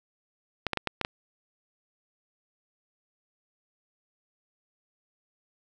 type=clicks; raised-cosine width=0.3 ms; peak=-11 dBFS; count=6; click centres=0.667 / 0.733 / 0.773 / 0.873 / 1.013 / 1.049 s; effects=none